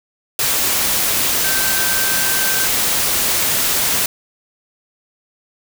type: tone in noise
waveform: sine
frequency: 1554 Hz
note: G6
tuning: 16 cents flat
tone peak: -23 dBFS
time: 1.44-2.66 s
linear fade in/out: 2 ms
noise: white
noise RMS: -17 dBFS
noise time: 0.39-4.06 s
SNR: -9 dB
effects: none